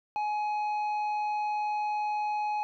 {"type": "tone with tanh clipping", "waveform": "triangle", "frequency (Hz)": 841, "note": "G#5", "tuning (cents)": 22, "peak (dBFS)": -29, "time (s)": [0.16, 2.63], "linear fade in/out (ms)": 0, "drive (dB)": 11, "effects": []}